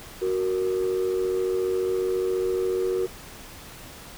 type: tone pair together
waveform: sine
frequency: 371.7 / 466.2 Hz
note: F#4 / A#4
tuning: +8 / 0 cents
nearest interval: major third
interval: 392 cents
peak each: -22 / -26 dBFS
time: 0.21-3.07 s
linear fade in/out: 20 ms
effects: tanh soft clip ceiling -18 dBFS + pink hiss -43 dBFS RMS until 4.17 s